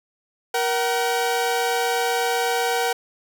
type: tone pair together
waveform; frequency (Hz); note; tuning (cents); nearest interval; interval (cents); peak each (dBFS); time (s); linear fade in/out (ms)
sawtooth; 472 / 760; A#4 / F#5; +22 / +46; minor sixth; 824; -19; 0.54-2.93; 5
effects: none